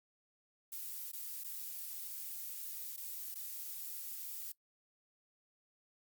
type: noise with dropouts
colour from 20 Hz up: violet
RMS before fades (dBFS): -44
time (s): 0.72-4.52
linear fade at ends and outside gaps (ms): 5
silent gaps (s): 1.116-1.131 / 1.437-1.443 / 2.964-2.975 / 3.344-3.354
effects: noise-tail reverb RT60 0.1 s tail -19 dB re dry + Opus 48 kbps